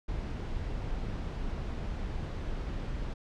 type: noise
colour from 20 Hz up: brown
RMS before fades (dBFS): -35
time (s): 0.08-3.14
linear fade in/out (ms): 10
effects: low-pass 5000 Hz 12 dB/octave